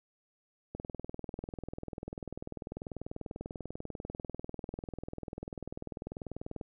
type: click train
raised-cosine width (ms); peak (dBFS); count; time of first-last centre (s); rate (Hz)
2; -26; 120; 0.75-6.612; 20.3
effects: none